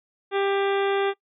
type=harmonic tone with a mistuned harmonic; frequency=395.5 Hz; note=G4; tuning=15 cents sharp; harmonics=1 / 2 / 3 / 4 / 5 / 6 / 7 / 8 / 9; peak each=-22 / -28 / -32 / -34 / -36 / -38 / -39 / -40 / -41 dBFS; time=0.31-1.14 s; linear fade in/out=50 ms; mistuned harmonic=8; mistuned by=+68 cents; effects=noise-tail reverb RT60 0.1 s tail -22 dB re dry